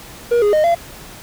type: tone with pitch steps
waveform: triangle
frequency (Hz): 475.9 / 413.8 / 615 / 683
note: A#4 / G#4 / D#5 / F5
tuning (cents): +36 / -6 / -20 / -39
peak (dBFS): -9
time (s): 0.31-0.75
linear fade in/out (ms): 10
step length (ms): 110
effects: pink hiss -37 dBFS RMS until 1.22 s